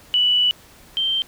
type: tone pair in turn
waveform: sine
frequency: 2960 / 3136 Hz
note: F#7 / G7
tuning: 0 / 0 cents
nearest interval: minor second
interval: 100 cents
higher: second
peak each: -14 / -18 dBFS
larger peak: first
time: 0.14-0.51 / 0.97-1.22 s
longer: first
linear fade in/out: 0 ms
effects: pink hiss -48 dBFS RMS until 1.27 s